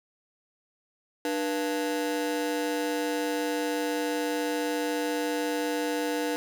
35% pulse ring-modulated tone, 392 Hz, G4, in tune, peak -22 dBFS, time 1.25-6.36 s, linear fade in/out 0 ms, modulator 92.9 Hz, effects none

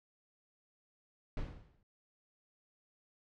brown noise with exponential decay, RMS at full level -36 dBFS, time 1.37-1.83 s, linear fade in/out 2 ms, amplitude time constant 100 ms, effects low-pass 4000 Hz 12 dB/octave

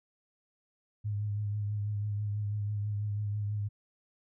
sine tone with vibrato, 103.8 Hz, G#2, in tune, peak -30 dBFS, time 1.04-3.69 s, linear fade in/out 20 ms, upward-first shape triangle, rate 6.1 Hz, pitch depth 37 cents each way, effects none

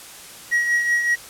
triangle tone with tremolo, 1906 Hz, A#6, 38 cents sharp, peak -13 dBFS, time 0.51-1.16 s, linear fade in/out 20 ms, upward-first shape triangle, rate 5.3 Hz, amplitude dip 55%, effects white hiss -40 dBFS RMS until 1.29 s + low-pass 12000 Hz 12 dB/octave

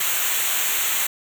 white noise with comb filter, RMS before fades -22 dBFS, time 0-1.07 s, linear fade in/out 5 ms, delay 0.2 ms, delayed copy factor -0.8, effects none

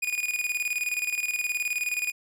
45% pulse tone with tremolo, 2460 Hz, D#7, 20 cents flat, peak -24 dBFS, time 0.02-2.12 s, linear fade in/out 10 ms, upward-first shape square, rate 19 Hz, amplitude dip 65%, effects resampled to 32000 Hz

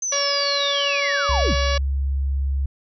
sine linear sweep, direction down, 6272 to 81.3 Hz, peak -22 dBFS, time 0.02-1.55 s, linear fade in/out 5 ms
harmonic tone, 566 Hz, C#5, 36 cents sharp, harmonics 1 / 2 / 3 / 4 / 5 / 6 / 7 / 8 / 9 / 10, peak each -25 / -28 / -30 / -31 / -32 / -33 / -33 / -34 / -35 / -35 dBFS, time 0.12-1.78 s, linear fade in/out 5 ms
sine tone with pitch glide, 67 to 68.41 Hz, C2 to C#2, +42 to -22 cents, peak -19 dBFS, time 1.29-2.66 s, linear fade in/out 5 ms, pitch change +36 cents, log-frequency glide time 1.63-1.85 s
effects none

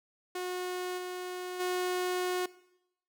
sawtooth tone with level steps, 363.1 Hz, F#4, 33 cents flat, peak -30 / -33 / -26 dBFS, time 0.35-2.46 s, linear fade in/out 5 ms, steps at 0.97 / 1.59 s, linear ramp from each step 20 ms, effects noise-tail reverb RT60 0.8 s tail -19 dB re dry

